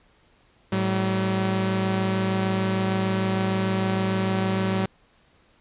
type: tone pair together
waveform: sawtooth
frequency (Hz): 108.4 / 190.21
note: A2 / F#3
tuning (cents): -25 / +48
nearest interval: minor seventh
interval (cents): 973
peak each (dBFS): -23 / -19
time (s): 0.72-4.86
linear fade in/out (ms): 5
effects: pink hiss -60 dBFS RMS until 5.6 s + resampled to 8000 Hz